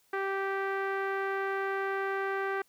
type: tone with low-pass filter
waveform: sawtooth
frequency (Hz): 390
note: G4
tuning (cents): -9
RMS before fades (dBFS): -32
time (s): 0.13-2.62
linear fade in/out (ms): 5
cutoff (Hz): 1700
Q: 2.7
effects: white hiss -68 dBFS RMS until 2.68 s